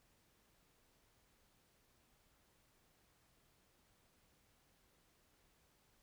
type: silence
effects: pink hiss -74 dBFS RMS until 6.02 s